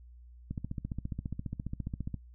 click train, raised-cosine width 5 ms, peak -23 dBFS, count 25, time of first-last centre 0.51-2.143 s, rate 14.7 Hz, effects noise-tail reverb RT60 0.1 s tail -20 dB re dry + added 60 Hz sine -50 dBFS peak until 2.34 s

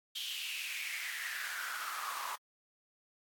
pink noise with high-pass filter sweep, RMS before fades -40 dBFS, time 0.15-2.36 s, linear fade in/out 10 ms, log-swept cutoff 3300 to 1000 Hz, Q 6.1, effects AAC 64 kbps

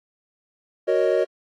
triangle chord, D# minor seventh, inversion first, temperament equal, 370 / 466.2 / 554.4 / 622.3 Hz, F#4 / A#4 / C#5 / D#5, 0 / 0 / 0 / 0 cents, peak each -21 dBFS, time 0.87-1.25 s, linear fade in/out 20 ms, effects AAC 32 kbps

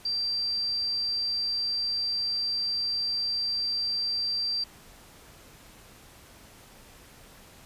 sine tone, 4700 Hz, D8, 1 cent sharp, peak -26 dBFS, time 0.05-4.64 s, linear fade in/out 5 ms, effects pink hiss -52 dBFS RMS until 7.65 s + resampled to 32000 Hz

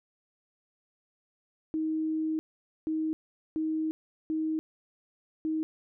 sine tone bursts at uneven times, 315.2 Hz, D#4, 23 cents sharp, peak -27 dBFS, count 5, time 1.74-2.39 / 2.87-3.13 / 3.56-3.91 / 4.3-4.59 / 5.45-5.63 s, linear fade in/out 0 ms, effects none

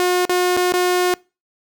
sawtooth tone with dropouts, 360 Hz, F#4, 47 cents flat, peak -11 dBFS, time 0-1.14 s, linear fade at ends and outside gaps 0 ms, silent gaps 0.252-0.295 / 0.567-0.572 / 0.722-0.738 s, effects noise-tail reverb RT60 0.3 s tail -25 dB re dry

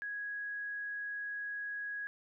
sine tone, 1661.2 Hz, G#6, in tune, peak -37 dBFS, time 0.02-2.07 s, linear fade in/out 0 ms, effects none

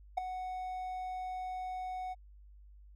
triangle tone with ADSR envelope, 740 Hz, F#5, in tune, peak -23 dBFS, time 0.17-2.15 s, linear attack 11 ms, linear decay 5 ms, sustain -12 dB, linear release 29 ms, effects added 50 Hz sine -53 dBFS peak until 2.95 s

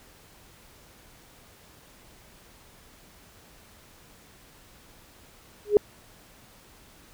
sine tone with exponential growth, 414.7 Hz, G#4, 3 cents flat, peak -9 dBFS, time 5.65-5.77 s, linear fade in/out 1 ms, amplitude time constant 25 ms, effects pink hiss -54 dBFS RMS until 7.13 s

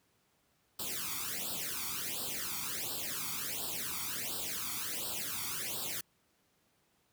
white noise with flanger, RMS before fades -38 dBFS, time 0.79-6.01 s, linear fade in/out 5 ms, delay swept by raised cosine 0.23 to 0.89 ms, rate 1.4 Hz, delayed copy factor +1, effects pink hiss -73 dBFS RMS until 7.12 s + high-pass 80 Hz 12 dB/octave

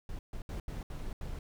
brown noise bursts at uneven times, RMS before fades -39 dBFS, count 6, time 0.09-0.19 / 0.33-0.42 / 0.49-0.6 / 0.68-0.83 / 0.9-1.13 / 1.21-1.39 s, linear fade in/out 2 ms, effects none

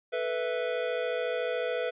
square chord, A suspended second, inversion none, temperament equal, 440 / 493.9 / 659.3 Hz, A4 / B4 / E5, 0 / 0 / 0 cents, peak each -37 / -31 / -35 dBFS, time 0.12-1.91 s, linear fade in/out 20 ms, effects resampled to 8000 Hz

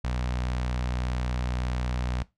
sawtooth tone with notch filter, 61.74 Hz, B1, in tune, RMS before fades -29 dBFS, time 0.04-2.23 s, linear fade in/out 5 ms, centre 360 Hz, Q 1.3, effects noise-tail reverb RT60 0.2 s tail -19 dB re dry + low-pass 6000 Hz 12 dB/octave

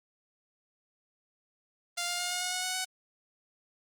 5% pulse tone with pitch steps, 698.5 / 705 / 711.5 / 718.1 / 724.8 / 731.5 / 738.3 / 745.2 Hz, F5 / F5 / F5 / F5 / F#5 / F#5 / F#5 / F#5, 0 / +16 / +32 / +48 / -36 / -20 / -4 / +12 cents, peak -19 dBFS, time 1.97-2.85 s, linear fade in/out 10 ms, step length 110 ms, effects Opus 32 kbps

